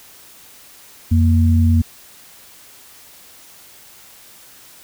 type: tone pair together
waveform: sine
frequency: 87.31 / 233.1 Hz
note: F2 / A#3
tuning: 0 / 0 cents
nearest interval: octave + perfect fourth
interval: 1700 cents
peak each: -11 / -17 dBFS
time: 1.11-1.82 s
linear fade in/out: 10 ms
effects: white hiss -44 dBFS RMS until 4.83 s